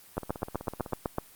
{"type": "two click trains", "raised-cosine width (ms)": 1, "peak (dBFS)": [-24, -14], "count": [13, 9], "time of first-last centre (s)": [[0.17, 0.925], [0.18, 1.184]], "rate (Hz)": [15.9, 7.97], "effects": ["white hiss -54 dBFS RMS until 1.35 s", "Opus 32 kbps"]}